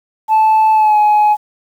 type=tone with pitch glide; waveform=sine; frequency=873 to 842.3 Hz; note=A5 to G#5; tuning=-14 to +24 cents; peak=-5 dBFS; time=0.28-1.37 s; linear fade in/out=50 ms; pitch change=-62 cents; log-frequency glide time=0.73-0.98 s; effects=tanh soft clip ceiling -6 dBFS + 7-bit